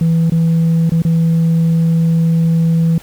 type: tone with dropouts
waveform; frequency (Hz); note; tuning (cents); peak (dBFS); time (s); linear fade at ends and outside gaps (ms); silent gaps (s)
sine; 164.81; E3; 0; -7; 0.01-2.98; 2; 0.298-0.32 / 0.895-0.919 / 1.02-1.05
effects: tanh soft clip ceiling -8 dBFS + pink hiss -40 dBFS RMS until 3.02 s